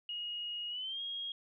sine tone with pitch glide, 2879 to 3269 Hz, F#7 to G#7, -48 to -28 cents, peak -37 dBFS, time 0.09-1.32 s, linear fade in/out 2 ms, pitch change +220 cents, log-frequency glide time 0.69-1.01 s, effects none

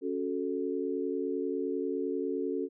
sine chord, F# minor, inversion second, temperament equal, 277.2 / 370 / 440 Hz, C#4 / F#4 / A4, 0 / 0 / 0 cents, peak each -34 dBFS, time 0.01-2.69 s, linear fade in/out 50 ms, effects none

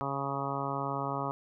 harmonic tone, 138.59 Hz, C#3, in tune, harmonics 1 / 2 / 3 / 4 / 5 / 6 / 7 / 8 / 9, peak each -38 / -40 / -41 / -41 / -40 / -40 / -39 / -39 / -39 dBFS, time 0.01-1.31 s, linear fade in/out 0 ms, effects none

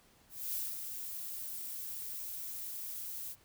violet noise with ADSR envelope, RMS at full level -36 dBFS, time 0.29-3.36 s, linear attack 250 ms, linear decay 220 ms, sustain -6 dB, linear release 55 ms, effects pink hiss -65 dBFS RMS until 3.44 s

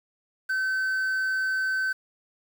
triangle tone with quantisation, 1533 Hz, G6, 39 cents flat, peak -22 dBFS, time 0.49-1.93 s, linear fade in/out 10 ms, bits 8, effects none

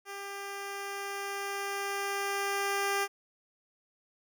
10% pulse tone with level ramp, 398.2 Hz, G4, 27 cents sharp, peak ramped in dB -31 to -19 dBFS, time 0.05-3.08 s, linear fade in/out 50 ms, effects none

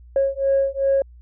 sine beating tone pair, 545 / 547.6 Hz, C#5 / C#5, -29 / -21 cents, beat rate 2.6 Hz, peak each -19 dBFS, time 0.16-1.02 s, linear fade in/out 2 ms, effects tanh soft clip ceiling -11 dBFS + added 60 Hz sine -42 dBFS peak until 1.21 s

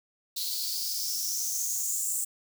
blue noise with high-pass filter sweep, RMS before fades -31 dBFS, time 0.36-2.25 s, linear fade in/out 10 ms, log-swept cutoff 4100 to 7900 Hz, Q 6.3, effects none

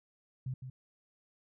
sine tone with echo, 129 Hz, C3, 24 cents flat, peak -34 dBFS, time 0.46-0.54 s, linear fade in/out 5 ms, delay 160 ms, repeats 1, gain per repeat -7 dB, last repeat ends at 0.7 s, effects none

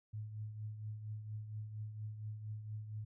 sine tone with tremolo, 107.2 Hz, A2, 45 cents flat, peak -39 dBFS, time 0.13-3.05 s, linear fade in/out 10 ms, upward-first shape triangle, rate 4.3 Hz, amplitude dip 60%, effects none

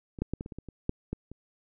clicks, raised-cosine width 3 ms, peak -28 / -15 / -17 / -22 / -27 / -28 / -26 / -29 / -14 / -19 / -30 dBFS, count 11, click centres 0.188 / 0.22 / 0.336 / 0.409 / 0.461 / 0.522 / 0.586 / 0.687 / 0.894 / 1.13 / 1.316 s, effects none

